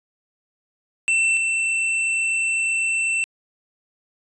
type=tone pair in turn; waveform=square; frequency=2683 / 2683 Hz; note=E7 / E7; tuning=+30 / +30 cents; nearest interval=unison; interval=0 cents; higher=neither; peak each=-17 / -20 dBFS; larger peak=first; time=1.08-1.37 / 1.37-3.24 s; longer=second; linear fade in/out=0 ms; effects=resampled to 22050 Hz